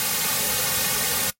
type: noise with comb filter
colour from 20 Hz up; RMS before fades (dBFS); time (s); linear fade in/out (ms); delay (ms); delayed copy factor
white; -23; 0-1.3; 0; 3; -0.85
effects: noise-tail reverb RT60 0.1 s tail -21 dB re dry + AAC 48 kbps